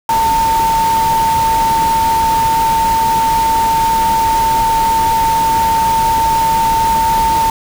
sine tone in noise, 901 Hz, A5, 41 cents sharp, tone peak -10 dBFS, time 0.09-7.5 s, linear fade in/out 2 ms, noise pink, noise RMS -22 dBFS, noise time 0.09-7.5 s, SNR +9 dB, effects none

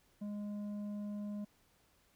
sine tone with tanh clipping, 206.5 Hz, G#3, 10 cents flat, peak -40 dBFS, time 0.21-1.45 s, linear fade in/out 10 ms, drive 7 dB, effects pink hiss -71 dBFS RMS until 2.15 s

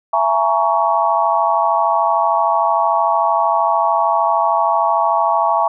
sine chord, A# half-diminished seventh, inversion second, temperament just, 671.3 / 839.1 / 932.3 / 1118.8 Hz, E5 / G#5 / A#5 / C#6, +31 / +18 / 0 / +16 cents, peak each -18 dBFS, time 0.13-5.68 s, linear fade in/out 5 ms, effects none

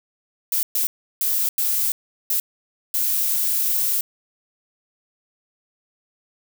violet noise bursts at uneven times, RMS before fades -21 dBFS, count 6, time 0.52-0.63 / 0.75-0.87 / 1.21-1.49 / 1.58-1.92 / 2.3-2.4 / 2.94-4.01 s, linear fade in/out 2 ms, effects none

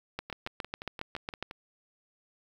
two click trains, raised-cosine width 0.3 ms, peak -24 / -18 dBFS, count 8 / 10, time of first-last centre 0.3-1.511 / 0.19-1.426 s, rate 5.78 / 7.28 Hz, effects 8-bit

